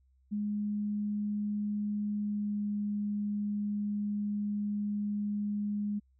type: tone with pitch glide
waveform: sine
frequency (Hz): 207.7 to 206.5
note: G#3 to G#3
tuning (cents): 0 to -10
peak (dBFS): -30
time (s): 0.31-6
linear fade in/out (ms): 20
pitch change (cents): -10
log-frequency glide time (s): 2.15-2.66
effects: added 65 Hz sine -64 dBFS peak until 6.19 s